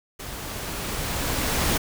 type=noise with level ramp; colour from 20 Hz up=pink; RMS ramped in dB=-36 to -22 dBFS; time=0.19-1.78 s; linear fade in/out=10 ms; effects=none